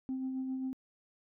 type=tone with tremolo; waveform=sine; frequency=261.6 Hz; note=C4; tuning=in tune; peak=-31 dBFS; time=0.09-0.73 s; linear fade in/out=0 ms; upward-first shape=sine; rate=7.5 Hz; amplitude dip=35%; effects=tanh soft clip ceiling -30 dBFS